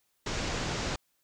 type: low-pass noise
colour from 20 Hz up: pink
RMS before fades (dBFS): -33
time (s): 0.26-0.96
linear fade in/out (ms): 5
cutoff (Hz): 7200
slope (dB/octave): 48
effects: white hiss -74 dBFS RMS until 1.23 s